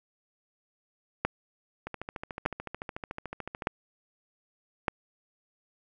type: two click trains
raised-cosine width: 0.5 ms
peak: -21 / -10 dBFS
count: 25 / 4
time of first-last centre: 1.87-3.622 / 1.25-4.882 s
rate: 13.7 / 0.826 Hz
effects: none